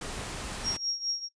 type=noise; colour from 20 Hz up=pink; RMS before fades=-37 dBFS; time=0.01-0.77 s; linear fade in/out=5 ms
type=tone with tremolo; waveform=sine; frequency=5588 Hz; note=F8; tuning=in tune; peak=-26 dBFS; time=0.63-1.29 s; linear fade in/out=50 ms; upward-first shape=triangle; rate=4.8 Hz; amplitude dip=85%
effects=noise-tail reverb RT60 0.1 s tail -21 dB re dry + resampled to 22050 Hz